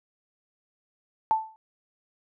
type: tone with exponential decay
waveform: sine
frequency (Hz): 880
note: A5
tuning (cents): 0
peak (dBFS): -16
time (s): 1.31-1.56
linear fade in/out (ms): 0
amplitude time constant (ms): 54
effects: none